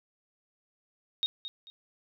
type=tone with echo; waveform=sine; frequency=3729 Hz; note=A#7; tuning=in tune; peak=-25 dBFS; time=1.23-1.26 s; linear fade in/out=0 ms; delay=220 ms; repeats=2; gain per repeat=-11 dB; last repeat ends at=1.7 s; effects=none